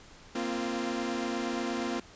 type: chord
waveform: sawtooth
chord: Bb suspended second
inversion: none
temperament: equal with one note detuned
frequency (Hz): 233.1 / 261.6 / 345.4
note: Bb3 / C4 / F4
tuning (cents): 0 / 0 / -19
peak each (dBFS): -31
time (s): 0.35-2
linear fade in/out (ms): 5
effects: pink hiss -53 dBFS RMS until 2.15 s + resampled to 16000 Hz